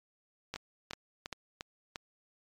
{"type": "two click trains", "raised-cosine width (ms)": 0.2, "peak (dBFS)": [-20, -21], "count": [3, 5], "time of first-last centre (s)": [[0.54, 1.327], [0.56, 1.959]], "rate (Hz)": [2.54, 2.86], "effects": ["MP3 96 kbps"]}